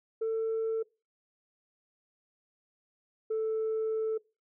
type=tone pair in turn; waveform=sine; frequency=446.8 / 440.4 Hz; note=A4 / A4; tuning=+27 / +2 cents; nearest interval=unison; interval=25 cents; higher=first; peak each=-26 dBFS; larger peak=neither; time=0.21-0.83 / 3.3-4.18 s; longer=second; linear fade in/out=10 ms; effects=noise-tail reverb RT60 0.3 s tail -24 dB re dry + tanh soft clip ceiling -26 dBFS